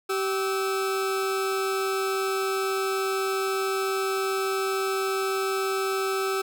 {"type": "tone pair together", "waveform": "40% pulse", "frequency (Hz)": [386.2, 1300.5], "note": ["G4", "E6"], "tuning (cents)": [-26, -24], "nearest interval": "octave + major sixth", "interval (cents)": 2102, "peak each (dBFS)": [-25, -29], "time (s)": [0.09, 6.42], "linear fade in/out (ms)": 10, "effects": []}